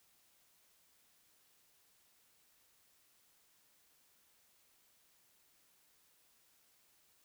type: silence
effects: white hiss -71 dBFS RMS until 7.24 s